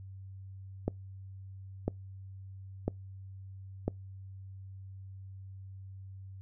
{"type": "click train", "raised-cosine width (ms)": 2, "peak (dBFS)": -16, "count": 4, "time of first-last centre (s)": [0.88, 3.88], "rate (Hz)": 1, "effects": ["noise-tail reverb RT60 0.2 s tail -26 dB re dry", "added 96 Hz sine -44 dBFS peak until 6.41 s"]}